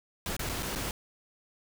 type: noise with dropouts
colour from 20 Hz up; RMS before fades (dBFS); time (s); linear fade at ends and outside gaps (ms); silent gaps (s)
pink; -34; 0.26-0.91; 1; 0.366-0.393 / 0.491-0.495 / 0.625-0.629 / 0.752-0.758
effects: none